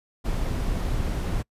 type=noise; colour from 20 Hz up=brown; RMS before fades=-26 dBFS; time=0.24-1.43 s; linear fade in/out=20 ms; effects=noise-tail reverb RT60 0.1 s tail -26 dB re dry + resampled to 32000 Hz